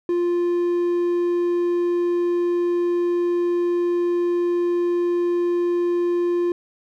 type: tone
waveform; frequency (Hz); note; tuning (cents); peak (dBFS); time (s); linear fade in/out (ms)
triangle; 349.2; F4; 0; -16; 0.09-6.52; 2
effects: none